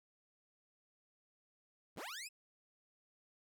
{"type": "linear sweep", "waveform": "15% pulse", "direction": "up", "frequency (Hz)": [30.14, 2671], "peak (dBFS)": -38, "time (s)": [1.96, 2.29], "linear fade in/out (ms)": 20, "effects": []}